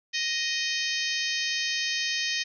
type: harmonic tone with a mistuned harmonic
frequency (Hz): 622.3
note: D#5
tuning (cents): 0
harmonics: 3 / 4 / 5 / 6 / 7 / 8 / 9 / 10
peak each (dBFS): -32 / -33 / -34 / -35 / -35 / -36 / -37 / -37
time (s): 0.13-2.44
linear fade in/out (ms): 20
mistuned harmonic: 9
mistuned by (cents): -44
effects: none